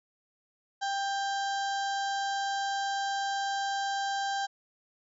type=harmonic tone; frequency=791 Hz; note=G5; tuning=15 cents sharp; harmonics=1 / 2 / 4 / 5 / 6 / 7 / 8 / 9; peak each=-30 / -36 / -42 / -44 / -46 / -47 / -48 / -49 dBFS; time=0.81-4.47 s; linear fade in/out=20 ms; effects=none